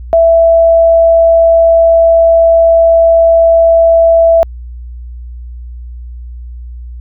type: tone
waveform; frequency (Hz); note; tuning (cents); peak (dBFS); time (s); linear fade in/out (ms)
sine; 663; E5; +10; -3; 0.13-4.43; 0
effects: added 60 Hz sine -23 dBFS peak until 7 s